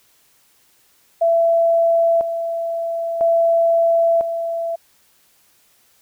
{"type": "tone with tremolo", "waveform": "sine", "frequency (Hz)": 669, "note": "E5", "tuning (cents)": 25, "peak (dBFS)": -12, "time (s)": [1.21, 4.76], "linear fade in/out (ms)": 10, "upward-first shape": "square", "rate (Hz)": 0.5, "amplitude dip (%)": 60, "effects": ["white hiss -57 dBFS RMS until 6.01 s"]}